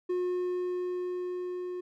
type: tone with level ramp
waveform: triangle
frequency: 360.4 Hz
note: F#4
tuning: 45 cents flat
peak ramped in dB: -25 to -32 dBFS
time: 0.09-1.81 s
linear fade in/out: 10 ms
effects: none